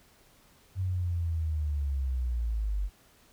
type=linear sweep; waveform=sine; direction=down; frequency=95.1 to 47.03 Hz; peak=-27 dBFS; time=0.75-2.9 s; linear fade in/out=50 ms; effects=pink hiss -61 dBFS RMS until 3.32 s